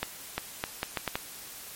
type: accelerating click train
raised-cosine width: 0.3 ms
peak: -12 dBFS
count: 7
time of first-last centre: 0.03-1.155 s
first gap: 350 ms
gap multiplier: 0.74
effects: white hiss -44 dBFS RMS until 1.75 s + MP3 64 kbps